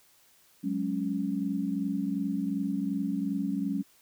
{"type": "chord", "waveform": "sine", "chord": "F# suspended second", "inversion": "none", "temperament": "equal", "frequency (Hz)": [185, 207.7, 277.2], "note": ["F#3", "G#3", "C#4"], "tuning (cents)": [0, 0, 0], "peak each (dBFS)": [-33, -32, -31], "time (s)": [0.63, 3.83], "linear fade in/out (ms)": 20, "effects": ["white hiss -62 dBFS RMS until 4.01 s"]}